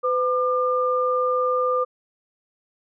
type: tone pair together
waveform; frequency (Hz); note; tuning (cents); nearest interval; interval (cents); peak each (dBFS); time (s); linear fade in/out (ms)
sine; 505 / 1201.1; B4 / D6; +39 / +39; octave + minor third; 1500; -21 / -22; 0.03-1.85; 20
effects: none